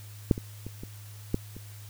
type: clicks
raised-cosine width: 3 ms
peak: -7 / -22 / -25 / -25 / -12 / -28 dBFS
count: 6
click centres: 0.312 / 0.379 / 0.666 / 0.835 / 1.344 / 1.566 s
effects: added 104 Hz sine -43 dBFS peak until 1.89 s + white hiss -52 dBFS RMS until 1.89 s